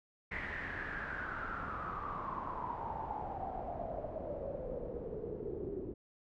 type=noise with low-pass filter sweep; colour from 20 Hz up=pink; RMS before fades=-41 dBFS; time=0.31-5.94 s; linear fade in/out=10 ms; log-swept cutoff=2000 to 360 Hz; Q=8.5; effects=none